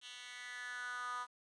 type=tone with high-pass filter sweep; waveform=10% pulse; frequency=246.9 Hz; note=B3; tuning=in tune; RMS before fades=-45 dBFS; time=0.01-1.27 s; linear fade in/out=50 ms; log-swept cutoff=2800 to 1100 Hz; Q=5.2; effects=resampled to 22050 Hz + 11-bit